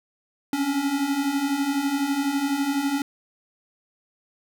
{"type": "beating tone pair", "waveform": "square", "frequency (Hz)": [270.7, 282.7], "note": ["C#4", "C#4"], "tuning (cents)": [-41, 34], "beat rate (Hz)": 12, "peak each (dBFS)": [-29, -24], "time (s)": [0.53, 3.02], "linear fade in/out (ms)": 2, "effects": []}